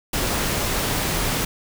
pink noise, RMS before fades -23 dBFS, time 0.13-1.45 s, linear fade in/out 5 ms, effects none

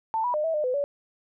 sine tone with pitch steps, 889 / 978 / 605 / 649 / 604 / 505 / 570 Hz, A5 / B5 / D#5 / E5 / D5 / B4 / C#5, +18 / -17 / -49 / -27 / +48 / +39 / +48 cents, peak -23 dBFS, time 0.14-0.84 s, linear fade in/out 0 ms, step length 100 ms, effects none

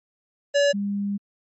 square / sine tone pair in turn, 570 / 201.5 Hz, C#5 / G3, +48 / +48 cents, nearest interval octave + tritone, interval 1800 cents, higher first, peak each -17 / -23 dBFS, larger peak first, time 0.54-0.73 / 0.73-1.18 s, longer second, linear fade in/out 20 ms, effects MP3 32 kbps

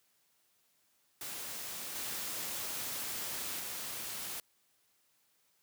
white noise with level steps, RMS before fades -42 / -39 / -41 dBFS, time 1.21-4.4 s, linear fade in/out 2 ms, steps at 1.95 / 3.59 s, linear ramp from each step 10 ms, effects white hiss -73 dBFS RMS until 5.62 s + high-pass 80 Hz 12 dB/octave

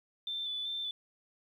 sine tone with vibrato, 3520 Hz, A7, in tune, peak -34 dBFS, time 0.27-0.91 s, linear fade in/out 2 ms, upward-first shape square, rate 2.6 Hz, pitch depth 19 cents each way, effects 11-bit

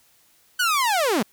sawtooth linear sweep, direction down, 1516 to 178.5 Hz, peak -15 dBFS, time 0.59-1.23 s, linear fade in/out 10 ms, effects white hiss -59 dBFS RMS until 1.32 s

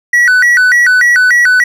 triangle tone with vibrato, 1700 Hz, G#6, 40 cents sharp, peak -3 dBFS, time 0.13-1.64 s, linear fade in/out 5 ms, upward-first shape square, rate 3.4 Hz, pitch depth 220 cents each way, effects none

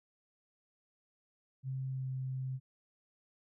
sine tone with pitch glide, 132.2 to 130.83 Hz, C3 to C3, +18 to 0 cents, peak -35 dBFS, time 1.63-2.6 s, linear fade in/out 50 ms, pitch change -18 cents, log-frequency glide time 1.88-2.08 s, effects none

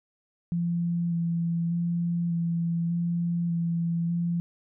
sine tone with vibrato, 170 Hz, F3, 46 cents flat, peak -24 dBFS, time 0.52-4.4 s, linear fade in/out 0 ms, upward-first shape square, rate 0.84 Hz, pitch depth 14 cents each way, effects none

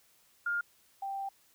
sine tone pair in turn, 1411 / 785.1 Hz, F6 / G5, +17 / +2 cents, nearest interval minor seventh, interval 1015 cents, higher first, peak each -29 / -34 dBFS, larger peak first, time 0.46-0.61 / 1.02-1.29 s, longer second, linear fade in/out 5 ms, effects white hiss -66 dBFS RMS until 1.54 s

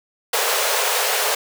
pink high-pass noise, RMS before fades -20 dBFS, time 0.33-1.35 s, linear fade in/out 5 ms, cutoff 410 Hz, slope 96 dB/octave, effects none

